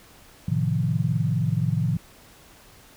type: chord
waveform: sine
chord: F dominant seventh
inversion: first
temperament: equal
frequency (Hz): 110 / 130.81 / 155.56 / 174.61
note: A2 / C3 / Eb3 / F3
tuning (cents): 0 / 0 / 0 / 0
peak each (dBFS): -26 / -26 / -25 / -28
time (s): 0.48-1.97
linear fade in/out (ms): 5
effects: pink hiss -51 dBFS RMS until 2.96 s